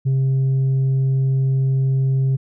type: tone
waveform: sine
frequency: 133.5 Hz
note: C3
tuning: 35 cents sharp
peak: -12 dBFS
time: 0.05-2.37 s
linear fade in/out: 20 ms
effects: tanh soft clip ceiling -14 dBFS